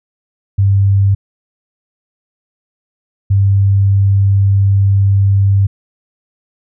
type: tone bursts at uneven times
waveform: sine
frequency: 98.7 Hz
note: G2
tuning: 12 cents sharp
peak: -7 dBFS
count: 2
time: 0.58-1.15 / 3.3-5.67 s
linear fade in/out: 10 ms
effects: none